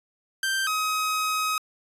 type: tone pair in turn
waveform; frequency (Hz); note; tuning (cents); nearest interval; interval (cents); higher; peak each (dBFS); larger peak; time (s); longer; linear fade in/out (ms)
sawtooth; 1568 / 1265.6; G6 / D#6; 0 / +29; major third; 371; first; -20; neither; 0.43-0.67 / 0.67-1.58; second; 2
effects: resampled to 32000 Hz